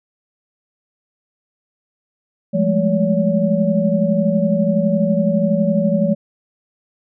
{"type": "tone cluster", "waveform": "sine", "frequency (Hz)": [173.7, 203.2, 215.2, 568], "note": ["F3", "G#3", "A3", "C#5"], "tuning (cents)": [-9, -38, -38, 42], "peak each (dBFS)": -19, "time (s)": [2.53, 6.15], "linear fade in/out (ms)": 20, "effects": []}